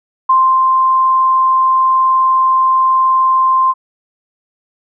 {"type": "tone with ADSR envelope", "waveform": "sine", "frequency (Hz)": 1046.5, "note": "C6", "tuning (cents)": 0, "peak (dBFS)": -6, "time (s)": [0.29, 3.74], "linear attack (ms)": 8, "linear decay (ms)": 290, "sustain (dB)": -2, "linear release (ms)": 40, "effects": []}